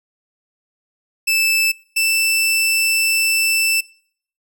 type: tone pair in turn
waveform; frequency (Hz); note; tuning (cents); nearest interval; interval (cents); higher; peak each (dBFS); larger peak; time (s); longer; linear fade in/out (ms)
sawtooth; 2637 / 2657; E7 / E7; 0 / +13; unison; 13; second; -11; neither; 1.27-1.72 / 1.96-3.81; second; 10
effects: noise-tail reverb RT60 0.6 s tail -24 dB re dry